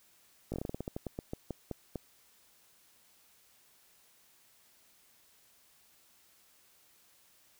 slowing click train, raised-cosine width 2 ms, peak -23 dBFS, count 17, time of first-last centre 0.52-1.957 s, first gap 18 ms, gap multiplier 1.19, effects white hiss -65 dBFS RMS until 7.59 s

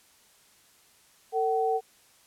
sine tone pair together, 450 / 758 Hz, A4 / F#5, +39 / +42 cents, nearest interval major sixth, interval 903 cents, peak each -26 dBFS, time 1.32-1.81 s, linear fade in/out 50 ms, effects white hiss -60 dBFS RMS until 2.26 s + low-pass 12000 Hz 12 dB/octave

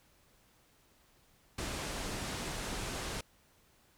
pink low-pass noise, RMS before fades -39 dBFS, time 1.58-3.21 s, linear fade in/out 5 ms, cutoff 10000 Hz, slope 24 dB/octave, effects pink hiss -67 dBFS RMS until 3.97 s

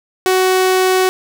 sawtooth tone, 373.1 Hz, F#4, 14 cents sharp, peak -7 dBFS, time 0.26-1.09 s, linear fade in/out 0 ms, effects none

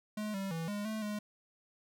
square tone with pitch steps, 212.3 / 194.6 / 164.2 / 205.7 / 217.8 / 209.2 Hz, G#3 / G3 / E3 / G#3 / A3 / G#3, +38 / -12 / -6 / -16 / -17 / +13 cents, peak -36 dBFS, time 0.17-1.19 s, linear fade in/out 5 ms, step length 170 ms, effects none

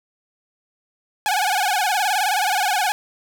sawtooth tone with vibrato, 786 Hz, G5, 4 cents sharp, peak -14 dBFS, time 1.26-2.92 s, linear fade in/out 0 ms, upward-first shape sine, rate 19 Hz, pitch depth 150 cents each way, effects none

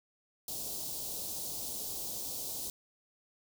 white band-stop noise, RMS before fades -39 dBFS, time 0.48-2.7 s, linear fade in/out 2 ms, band 790 to 3900 Hz, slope 24 dB/octave, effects none

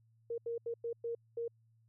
sine tone bursts at uneven times, 466.2 Hz, A#4, in tune, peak -35 dBFS, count 6, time 0.3-0.38 / 0.46-0.58 / 0.66-0.74 / 0.84-0.93 / 1.04-1.15 / 1.37-1.48 s, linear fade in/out 5 ms, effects added 113 Hz sine -66 dBFS peak until 1.88 s

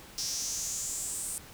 square tone with high-pass filter sweep, 123.1 Hz, B2, 5 cents flat, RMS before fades -35 dBFS, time 0.18-1.38 s, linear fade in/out 0 ms, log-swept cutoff 5400 to 8800 Hz, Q 5.2, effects pink hiss -50 dBFS RMS until 1.53 s

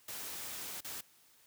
white noise with dropouts, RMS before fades -43 dBFS, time 0.08-1.01 s, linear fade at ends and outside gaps 5 ms, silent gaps 0.807-0.845 s, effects white hiss -65 dBFS RMS until 1.46 s + high-pass 60 Hz 12 dB/octave

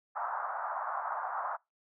pink band-pass noise, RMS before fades -36 dBFS, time 0.15-1.57 s, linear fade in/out 20 ms, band 700 to 1400 Hz, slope 48 dB/octave, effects noise-tail reverb RT60 0.2 s tail -24 dB re dry

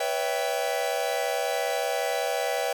45% pulse chord, C# half-diminished seventh, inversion third, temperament equal with one note detuned, 493.9 / 564.7 / 659.3 / 784 Hz, B4 / C#5 / E5 / G5, 0 / +32 / 0 / 0 cents, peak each -31 dBFS, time 0-2.73 s, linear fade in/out 5 ms, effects none

